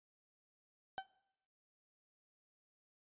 35% pulse tone with exponential decay, 769 Hz, G5, 33 cents flat, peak -34 dBFS, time 0.98-1.08 s, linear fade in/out 0 ms, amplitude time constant 20 ms, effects noise-tail reverb RT60 0.8 s tail -20 dB re dry + resampled to 8000 Hz

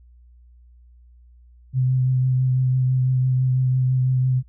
sine tone with vibrato, 128.7 Hz, C3, 28 cents flat, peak -16 dBFS, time 1.73-4.43 s, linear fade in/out 50 ms, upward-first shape triangle, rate 6 Hz, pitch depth 20 cents each way, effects added 60 Hz sine -47 dBFS peak until 4.48 s

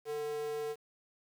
square tone with high-pass filter, 148.8 Hz, D3, 23 cents sharp, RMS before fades -37 dBFS, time 0.05-0.76 s, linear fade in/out 50 ms, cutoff 480 Hz, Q 5.6, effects 10-bit

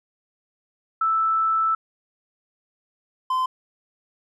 sine / triangle tone pair in turn, 1318.5 / 1029.9 Hz, E6 / C6, 0 / -28 cents, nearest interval major third, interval 428 cents, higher first, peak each -18 dBFS, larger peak neither, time 1.01-1.75 / 3.3-3.46 s, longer first, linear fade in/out 5 ms, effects none

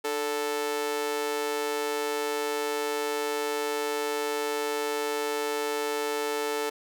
sawtooth tone with amplitude modulation, 440 Hz, A4, in tune, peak -20 dBFS, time 0.04-6.7 s, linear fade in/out 10 ms, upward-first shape sine, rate 140 Hz, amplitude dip 75%, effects none

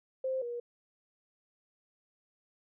sine tone pair in turn, 523.3 / 478.2 Hz, C5 / A#4, 0 / +44 cents, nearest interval major second, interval 156 cents, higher first, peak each -30 / -35 dBFS, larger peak first, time 0.24-0.42 / 0.42-0.6 s, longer neither, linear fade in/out 5 ms, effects none

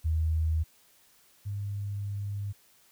sine tone pair in turn, 79.6 / 101.14 Hz, D#2 / G#2, +40 / -45 cents, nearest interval major third, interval 415 cents, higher second, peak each -24 / -31 dBFS, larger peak first, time 0.04-0.64 / 1.45-2.53 s, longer second, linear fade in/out 20 ms, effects white hiss -62 dBFS RMS until 2.91 s

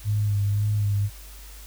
sine tone with vibrato, 103.1 Hz, G#2, 12 cents flat, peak -20 dBFS, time 0.04-1.1 s, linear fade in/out 50 ms, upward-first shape sine, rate 1.9 Hz, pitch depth 35 cents each way, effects added 50 Hz sine -41 dBFS peak until 1.66 s + white hiss -47 dBFS RMS until 1.66 s

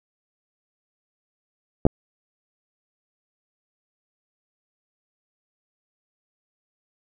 clicks, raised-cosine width 2 ms, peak -3 dBFS, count 2, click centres 1.853 / 1.866 s, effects none

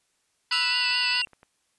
harmonic tone, 493.9 Hz, B4, in tune, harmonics 2 / 3 / 4 / 5 / 6 / 7 / 8 / 9 / 10, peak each -35 / -33 / -33 / -40 / -32 / -39 / -38 / -28 / -30 dBFS, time 0.51-1.22 s, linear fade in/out 5 ms
triangle tone with vibrato, 2721 Hz, F7, 46 cents flat, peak -25 dBFS, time 0.52-1.25 s, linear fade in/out 2 ms, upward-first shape sine, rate 4.8 Hz, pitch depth 55 cents each way
sawtooth tone with exponential decay, 1322 Hz, E6, 5 cents sharp, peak -26 dBFS, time 0.52-1.08 s, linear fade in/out 5 ms, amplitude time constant 120 ms
clicks, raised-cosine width 0.5 ms, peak -35 dBFS, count 8, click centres 0.909 / 1.035 / 1.115 / 1.15 / 1.198 / 1.272 / 1.333 / 1.431 s
effects white hiss -71 dBFS RMS until 1.78 s + resampled to 24000 Hz

